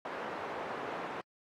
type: band-pass noise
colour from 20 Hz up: pink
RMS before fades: -40 dBFS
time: 0.05-1.21 s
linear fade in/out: 2 ms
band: 440 to 1300 Hz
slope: 12 dB/octave
effects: AAC 48 kbps